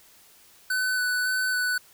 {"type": "tone with vibrato", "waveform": "square", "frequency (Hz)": 1500, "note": "F#6", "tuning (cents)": 23, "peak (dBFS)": -24, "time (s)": [0.7, 1.78], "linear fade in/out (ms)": 5, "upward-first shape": "square", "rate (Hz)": 1.8, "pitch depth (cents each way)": 11, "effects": ["white hiss -55 dBFS RMS until 1.93 s"]}